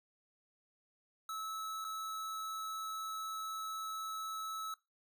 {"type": "tone with dropouts", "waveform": "square", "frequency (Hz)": 1302, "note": "E6", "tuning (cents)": -22, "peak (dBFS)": -40, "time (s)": [1.29, 4.74], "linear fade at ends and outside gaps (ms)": 2, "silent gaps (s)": [1.844, 1.848], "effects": ["noise-tail reverb RT60 0.2 s tail -19 dB re dry"]}